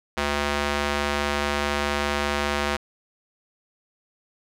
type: tone with band-pass filter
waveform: square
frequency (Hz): 72.4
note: D2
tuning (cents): -24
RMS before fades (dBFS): -25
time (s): 0.17-2.77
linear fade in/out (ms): 10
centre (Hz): 1900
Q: 0.5
effects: none